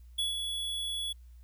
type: tone with ADSR envelope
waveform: square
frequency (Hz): 3386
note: G#7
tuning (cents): +33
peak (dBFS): -28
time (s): 0.18-1.13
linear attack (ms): 10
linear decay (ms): 150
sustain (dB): -5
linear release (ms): 11
effects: added 60 Hz sine -49 dBFS peak until 1.43 s + white hiss -73 dBFS RMS until 1.43 s